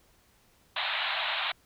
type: band-pass noise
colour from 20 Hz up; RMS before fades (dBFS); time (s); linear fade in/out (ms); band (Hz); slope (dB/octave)
white; -31; 0.76-1.52; 5; 620 to 4000; 96
effects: pink hiss -64 dBFS RMS until 1.65 s